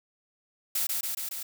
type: noise with echo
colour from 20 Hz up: blue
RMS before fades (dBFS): -28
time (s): 0.75-0.87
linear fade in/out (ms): 5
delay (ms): 140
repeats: 4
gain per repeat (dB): -2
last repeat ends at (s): 1.43
effects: none